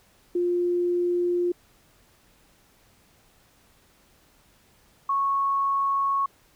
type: tone pair in turn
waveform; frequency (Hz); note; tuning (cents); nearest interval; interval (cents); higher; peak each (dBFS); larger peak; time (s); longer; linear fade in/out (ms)
sine; 352 / 1103.4; F4 / C#6; +14 / -8; octave + minor sixth; 1978; second; -21 / -21; neither; 0.35-1.52 / 5.09-6.26; neither; 5
effects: pink hiss -60 dBFS RMS until 6.55 s